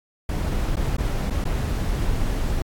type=noise with dropouts; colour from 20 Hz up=brown; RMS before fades=-23 dBFS; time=0.29-2.62 s; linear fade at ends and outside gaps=2 ms; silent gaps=0.757-0.768 / 0.967-0.983 / 1.3-1.306 / 1.441-1.453 s; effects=AAC 64 kbps